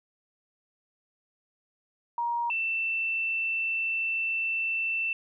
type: tone pair in turn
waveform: sine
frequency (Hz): 945 / 2673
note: A#5 / E7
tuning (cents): +23 / +23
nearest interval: octave + tritone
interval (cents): 1800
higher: second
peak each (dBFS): -26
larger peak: neither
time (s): 2.18-2.5 / 2.5-5.13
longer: second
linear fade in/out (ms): 2
effects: none